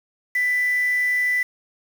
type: tone with quantisation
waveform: sine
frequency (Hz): 1987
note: B6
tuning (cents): +10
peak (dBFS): -18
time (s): 0.35-1.43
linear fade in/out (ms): 5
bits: 6
effects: none